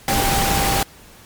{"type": "tone in noise", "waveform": "sine", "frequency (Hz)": 790, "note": "G5", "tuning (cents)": 13, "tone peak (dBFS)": -21, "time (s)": [0.08, 0.83], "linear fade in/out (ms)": 2, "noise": "pink", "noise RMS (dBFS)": -19, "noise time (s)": [0.08, 0.83], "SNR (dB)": -5, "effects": ["pink hiss -45 dBFS RMS until 1.25 s", "MP3 96 kbps"]}